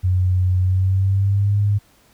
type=tone with pitch glide; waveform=sine; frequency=91.7 to 102.34 Hz; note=F#2 to G#2; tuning=-15 to -25 cents; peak=-14 dBFS; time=0.03-1.79 s; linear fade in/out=20 ms; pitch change=+190 cents; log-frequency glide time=0.59-1.58 s; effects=pink hiss -55 dBFS RMS until 2.13 s